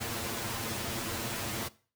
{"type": "noise with comb filter", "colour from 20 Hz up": "pink", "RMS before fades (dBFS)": -35, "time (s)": [0, 1.69], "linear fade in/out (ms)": 20, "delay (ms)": 8.8, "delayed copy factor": 0.85, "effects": ["noise-tail reverb RT60 0.4 s tail -19 dB re dry", "high-pass 60 Hz 12 dB/octave"]}